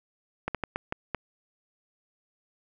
slowing click train, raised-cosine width 0.5 ms, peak -14 dBFS, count 6, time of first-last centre 0.48-1.147 s, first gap 67 ms, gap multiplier 1.35, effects none

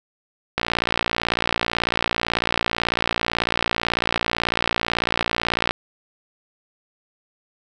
click train, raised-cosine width 0.3 ms, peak -3 dBFS, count 299, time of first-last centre 0.58-5.709 s, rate 58.1 Hz, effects none

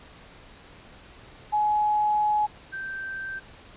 sine tone pair in turn, 843 / 1562.2 Hz, G#5 / G6, +26 / -6 cents, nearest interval major seventh, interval 1068 cents, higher second, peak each -20 / -31 dBFS, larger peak first, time 1.52-2.47 / 2.72-3.4 s, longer first, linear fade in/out 20 ms, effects pink hiss -49 dBFS RMS until 3.76 s + resampled to 8000 Hz

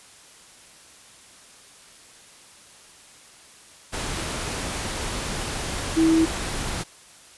sine tone in noise, 324 Hz, E4, 30 cents flat, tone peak -15 dBFS, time 5.96-6.26 s, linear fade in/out 20 ms, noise pink, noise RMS -29 dBFS, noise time 3.92-6.84 s, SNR +11 dB, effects white hiss -49 dBFS RMS until 7.37 s + resampled to 24000 Hz

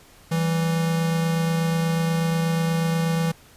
square tone pair together, 164.81 / 193.07 Hz, E3 / G3, 0 / -26 cents, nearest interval minor third, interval 274 cents, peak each -21 / -32 dBFS, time 0.31-3.32 s, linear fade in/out 10 ms, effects pink hiss -51 dBFS RMS until 3.56 s + resampled to 32000 Hz

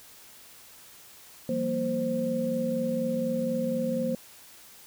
sine tone cluster, 170.3 / 194.5 / 234.4 / 523 Hz, F3 / G3 / A#3 / C5, -43 / -13 / +10 / -1 cents, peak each -36 / -36 / -29 / -29 dBFS, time 1.49-4.15 s, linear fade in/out 2 ms, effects white hiss -51 dBFS RMS until 4.86 s

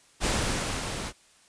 pink noise with level ramp, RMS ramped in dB -25 to -35 dBFS, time 0.2-1.13 s, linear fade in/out 50 ms, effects white hiss -59 dBFS RMS until 1.48 s + resampled to 22050 Hz

